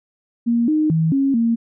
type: tone with pitch steps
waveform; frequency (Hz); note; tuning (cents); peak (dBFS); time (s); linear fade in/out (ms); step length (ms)
sine; 234.8 / 308 / 160.9 / 273.5 / 230.8; A#3 / D#4 / E3 / C#4 / A#3; +13 / -17 / -42 / -23 / -17; -14; 0.46-1.56; 20; 220
effects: none

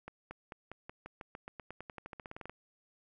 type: accelerating click train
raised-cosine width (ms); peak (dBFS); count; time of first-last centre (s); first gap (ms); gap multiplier
0.5; -29; 23; 0.08-2.496; 230; 0.92
effects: none

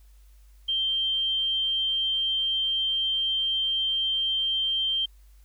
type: tone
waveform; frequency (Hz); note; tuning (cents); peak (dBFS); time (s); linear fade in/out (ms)
sine; 3148; G7; +7; -23; 0.68-5.06; 10
effects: added 50 Hz sine -50 dBFS peak until 5.44 s + white hiss -66 dBFS RMS until 5.44 s

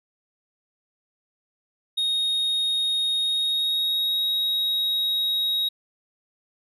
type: tone with pitch glide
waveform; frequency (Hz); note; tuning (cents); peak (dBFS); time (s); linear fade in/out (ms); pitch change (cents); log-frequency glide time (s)
triangle; 3729 to 3792; A#7 to A#7; 0 to +29; -20; 1.97-5.69; 10; +29; 3.2-4.25
effects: none

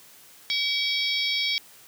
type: harmonic tone with a mistuned harmonic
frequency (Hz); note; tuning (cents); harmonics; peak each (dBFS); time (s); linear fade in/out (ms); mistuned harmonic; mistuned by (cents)
762; G5; -49; 3 / 4 / 5 / 6 / 7; -28 / -29 / -30 / -31 / -31; 0.5-1.58; 0; 4; +130
effects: white hiss -51 dBFS RMS until 1.87 s + high-pass 100 Hz 12 dB/octave

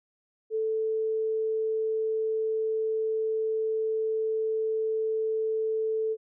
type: tone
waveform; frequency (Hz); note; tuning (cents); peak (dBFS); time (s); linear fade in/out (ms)
sine; 440; A4; 0; -25; 0.5-6.17; 50
effects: none

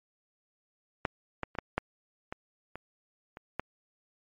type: clicks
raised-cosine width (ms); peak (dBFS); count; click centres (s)
0.5; -12 / -17 / -27 / -15 / -12 / -21 / -24 / -28 / -16; 9; 1.052 / 1.433 / 1.552 / 1.587 / 1.78 / 2.325 / 2.756 / 3.371 / 3.596
effects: MP3 48 kbps

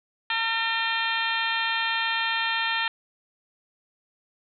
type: harmonic tone with a mistuned harmonic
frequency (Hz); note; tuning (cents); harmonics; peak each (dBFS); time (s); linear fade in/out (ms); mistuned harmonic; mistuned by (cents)
453.9; A#4; -46; 2 / 3 / 4 / 5 / 6 / 7 / 8 / 9; -31 / -33 / -28 / -32 / -35 / -31 / -34 / -37; 0.3-2.88; 2; 5; +94
effects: none

